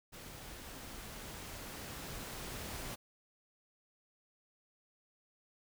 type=noise with level ramp; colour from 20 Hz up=pink; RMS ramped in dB=-50 to -43 dBFS; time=0.12-2.96 s; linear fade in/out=20 ms; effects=none